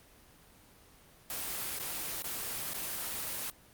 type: noise with dropouts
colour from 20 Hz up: white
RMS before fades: -37 dBFS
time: 1.3-3.5 s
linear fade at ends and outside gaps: 1 ms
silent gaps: 1.789-1.798 / 2.222-2.243 / 2.734-2.743 s
effects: pink hiss -59 dBFS RMS until 3.73 s + Opus 24 kbps